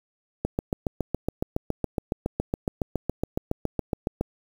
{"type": "click train", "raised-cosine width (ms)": 2, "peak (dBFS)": -11, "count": 28, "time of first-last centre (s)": [0.45, 4.21], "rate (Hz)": 7.18, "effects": ["7-bit"]}